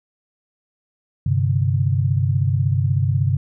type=chord; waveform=sine; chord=G suspended fourth; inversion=none; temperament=just; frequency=98 / 130.67 / 147 Hz; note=G2 / C3 / D3; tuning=0 / -2 / +2 cents; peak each=-19 / -19 / -23 dBFS; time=1.26-3.37 s; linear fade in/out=5 ms; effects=none